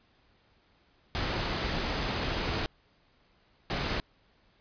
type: noise bursts at uneven times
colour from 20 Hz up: pink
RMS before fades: -31 dBFS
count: 2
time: 1.15-2.66 / 3.7-4 s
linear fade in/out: 0 ms
effects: pink hiss -66 dBFS RMS until 4.6 s + resampled to 11025 Hz